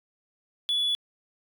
triangle tone, 3421 Hz, A7, 49 cents flat, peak -21 dBFS, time 0.69-0.95 s, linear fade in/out 0 ms, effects tanh soft clip ceiling -17 dBFS

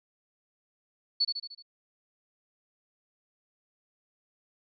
sine tone with echo, 4435 Hz, C#8, in tune, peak -22 dBFS, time 1.2-1.25 s, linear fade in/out 10 ms, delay 75 ms, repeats 5, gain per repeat -5 dB, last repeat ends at 1.625 s, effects none

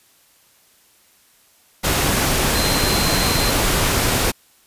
sine tone in noise, 4128 Hz, C8, 24 cents flat, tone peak -24 dBFS, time 2.54-3.52 s, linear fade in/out 20 ms, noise pink, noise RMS -18 dBFS, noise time 1.83-4.32 s, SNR -9 dB, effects white hiss -55 dBFS RMS until 4.66 s + resampled to 32000 Hz

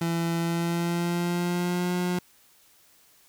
30% pulse tone with pitch glide, 167.8 to 178.81 Hz, E3 to F3, +31 to +41 cents, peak -22 dBFS, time 0.01-2.19 s, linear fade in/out 5 ms, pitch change +110 cents, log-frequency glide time 0.39-1.93 s, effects white hiss -59 dBFS RMS until 3.28 s

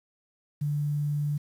sine tone with quantisation, 146.83 Hz, D3, in tune, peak -25 dBFS, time 0.61-1.38 s, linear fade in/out 10 ms, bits 9, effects none

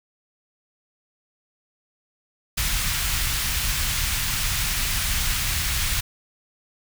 pink band-stop noise, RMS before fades -24 dBFS, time 2.57-6.01 s, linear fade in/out 10 ms, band 100 to 1700 Hz, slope 12 dB/octave, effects none

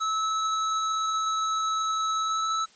square tone with pitch glide, 1300 to 1310.6 Hz, E6 to E6, -24 to -10 cents, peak -25 dBFS, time 0-2.66 s, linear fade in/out 20 ms, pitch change +14 cents, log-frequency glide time 2.2-2.49 s, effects white hiss -57 dBFS RMS until 2.75 s + MP3 32 kbps

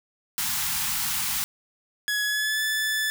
white band-stop noise, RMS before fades -27 dBFS, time 0.38-1.44 s, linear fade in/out 0 ms, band 250 to 760 Hz, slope 96 dB/octave
sawtooth tone with pitch glide, 1683 to 1742.4 Hz, G#6 to A6, +23 to -17 cents, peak -20 dBFS, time 2.08-3.1 s, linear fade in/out 0 ms, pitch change +60 cents, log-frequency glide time 2.24-2.62 s
effects none

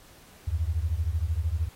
sine beating tone pair, 75.2 / 88.2 Hz, D2 / F2, +42 / +18 cents, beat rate 13 Hz, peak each -27 / -28 dBFS, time 0.47-1.69 s, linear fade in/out 10 ms, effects pink hiss -54 dBFS RMS until 1.75 s + AAC 48 kbps

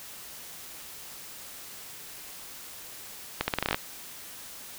accelerating click train, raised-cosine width 0.3 ms, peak -9 dBFS, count 10, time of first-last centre 3.41-3.745 s, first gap 70 ms, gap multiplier 0.83, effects white hiss -44 dBFS RMS until 4.78 s

